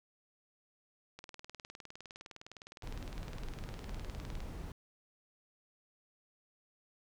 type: click train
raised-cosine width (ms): 0.2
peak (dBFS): -31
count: 64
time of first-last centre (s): 1.19-4.404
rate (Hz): 19.6
type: noise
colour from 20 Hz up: brown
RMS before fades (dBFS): -43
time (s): 2.83-4.72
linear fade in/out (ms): 2
effects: none